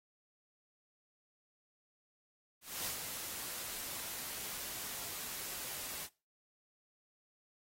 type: noise with ADSR envelope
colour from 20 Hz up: white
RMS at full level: -38 dBFS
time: 2.61-6.09 s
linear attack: 250 ms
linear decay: 99 ms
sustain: -5 dB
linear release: 57 ms
effects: noise-tail reverb RT60 0.3 s tail -21 dB re dry + AAC 48 kbps